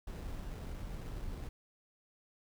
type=noise with sample-and-hold; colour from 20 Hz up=brown; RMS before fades=-42 dBFS; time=0.07-1.49 s; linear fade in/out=5 ms; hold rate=4410 Hz; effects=none